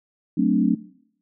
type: chord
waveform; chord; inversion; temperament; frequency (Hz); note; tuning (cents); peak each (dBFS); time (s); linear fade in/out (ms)
sine; D dominant seventh; first; equal; 185 / 220 / 261.6 / 293.7; F#3 / A3 / C4 / D4; 0 / 0 / 0 / 0; -22; 0.37-0.75; 10
effects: noise-tail reverb RT60 0.7 s tail -20 dB re dry